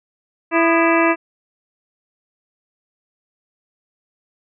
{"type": "harmonic tone with a mistuned harmonic", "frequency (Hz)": 332.1, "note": "E4", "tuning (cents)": 13, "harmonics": [1, 2, 3, 4, 5, 6, 7, 8], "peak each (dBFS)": [-16, -19, -21, -22, -23, -24, -24, -25], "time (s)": [0.51, 1.16], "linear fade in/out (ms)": 50, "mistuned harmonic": 4, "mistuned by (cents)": -130, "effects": []}